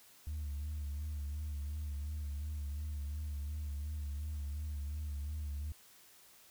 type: tone with vibrato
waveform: sine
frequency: 73.8 Hz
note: D2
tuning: 9 cents sharp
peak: -35 dBFS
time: 0.27-5.72 s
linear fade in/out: 0 ms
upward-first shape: sine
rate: 2.8 Hz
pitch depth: 62 cents each way
effects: tanh soft clip ceiling -35 dBFS + white hiss -61 dBFS RMS until 6.5 s